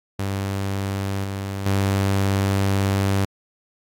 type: tone with level steps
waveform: sawtooth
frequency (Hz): 98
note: G2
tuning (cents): 0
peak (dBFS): -19 / -22 / -14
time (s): 0.19-3.25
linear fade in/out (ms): 5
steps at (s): 1.24 / 1.66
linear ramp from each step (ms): 2
effects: AAC 64 kbps